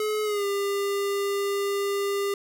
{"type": "tone with pitch glide", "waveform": "square", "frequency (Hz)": [426.7, 400.4], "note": ["G#4", "G4"], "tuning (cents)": [47, 37], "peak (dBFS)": -25, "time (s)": [0, 2.34], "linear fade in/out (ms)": 2, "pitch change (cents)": -110, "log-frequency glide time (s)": [0.24, 0.45], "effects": []}